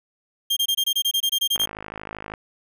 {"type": "tone bursts", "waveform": "40% pulse", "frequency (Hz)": 3200, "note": "G7", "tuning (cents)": 35, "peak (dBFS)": -18, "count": 13, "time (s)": [0.5, 1.659], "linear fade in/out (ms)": 10, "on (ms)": 67, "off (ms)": 24}
{"type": "click train", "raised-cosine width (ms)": 0.5, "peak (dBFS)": -18, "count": 42, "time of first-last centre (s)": [1.56, 2.338], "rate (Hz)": 52.7}
{"effects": []}